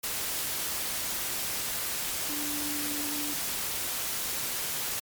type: tone in noise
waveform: sine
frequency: 293.7 Hz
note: D4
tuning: in tune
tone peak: -36 dBFS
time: 2.29-3.34 s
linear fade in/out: 10 ms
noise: white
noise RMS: -32 dBFS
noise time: 0.03-5 s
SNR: -7 dB
effects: MP3 96 kbps